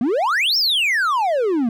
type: exponential two-way sweep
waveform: triangle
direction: up then down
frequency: 220 to 5588 to 220 Hz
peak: -14 dBFS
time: 0.01-1.69 s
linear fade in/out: 2 ms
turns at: 0.57 s
effects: none